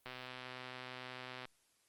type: click train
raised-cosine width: 0.3 ms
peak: -30 dBFS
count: 178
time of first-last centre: 0.06-1.454 s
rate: 127 Hz
effects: white hiss -74 dBFS RMS until 1.88 s + Opus 32 kbps